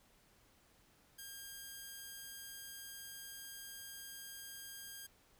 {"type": "tone", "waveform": "5% pulse", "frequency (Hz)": 1610, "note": "G6", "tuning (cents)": 46, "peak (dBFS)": -37, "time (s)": [1.18, 5.07], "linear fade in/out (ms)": 10, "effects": ["pink hiss -69 dBFS RMS until 5.39 s"]}